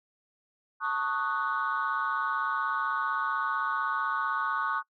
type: chord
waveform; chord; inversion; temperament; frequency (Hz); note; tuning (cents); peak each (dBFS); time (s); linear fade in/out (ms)
sine; D# half-diminished seventh; second; equal with one note detuned; 890.7 / 1108.7 / 1244.5 / 1480; A5 / C#6 / D#6 / F#6; +21 / 0 / 0 / 0; -35 / -30 / -32 / -31; 0.8-4.83; 50
effects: noise-tail reverb RT60 0.1 s tail -24 dB re dry + tanh soft clip ceiling -20 dBFS